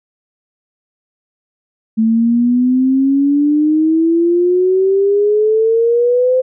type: exponential sweep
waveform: sine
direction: up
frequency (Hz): 220 to 518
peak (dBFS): -9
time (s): 1.97-6.42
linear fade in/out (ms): 20
effects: none